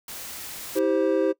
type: noise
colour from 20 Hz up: white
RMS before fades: -37 dBFS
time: 0.08-0.79 s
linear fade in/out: 2 ms
type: chord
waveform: triangle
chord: C major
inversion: first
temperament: equal with one note detuned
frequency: 322.3 / 392 / 523.3 Hz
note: E4 / G4 / C5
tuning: -39 / 0 / 0 cents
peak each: -22 dBFS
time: 0.75-1.33 s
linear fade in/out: 20 ms
effects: noise-tail reverb RT60 0.1 s tail -20 dB re dry